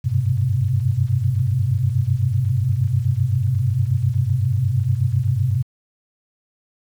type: tone cluster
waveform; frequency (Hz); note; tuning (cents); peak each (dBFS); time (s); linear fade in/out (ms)
sine; 93.3 / 101.5 / 127 / 134.2; F#2 / G#2 / B2 / C3; +15 / -39 / +49 / +44; -24 / -21 / -19 / -27; 0.04-5.63; 20
effects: 8-bit